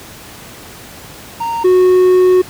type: tone pair in turn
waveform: triangle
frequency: 925 / 367.1 Hz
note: A#5 / F#4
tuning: -14 / -14 cents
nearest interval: octave + major third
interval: 1600 cents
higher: first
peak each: -14 / -4 dBFS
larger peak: second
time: 1.4-1.64 / 1.64-2.42 s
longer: second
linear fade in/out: 10 ms
effects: pink hiss -34 dBFS RMS until 2.49 s + high-pass 60 Hz 12 dB/octave